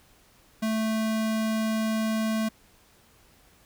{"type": "tone", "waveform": "square", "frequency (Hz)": 220, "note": "A3", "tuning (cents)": 0, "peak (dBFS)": -25, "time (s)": [0.62, 2.49], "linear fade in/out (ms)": 10, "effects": ["pink hiss -59 dBFS RMS until 3.65 s"]}